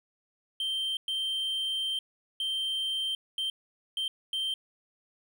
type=tone bursts at uneven times; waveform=triangle; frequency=3136 Hz; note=G7; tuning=in tune; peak=-27 dBFS; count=6; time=0.6-0.97 / 1.08-1.99 / 2.4-3.15 / 3.38-3.5 / 3.97-4.08 / 4.33-4.54 s; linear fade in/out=2 ms; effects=none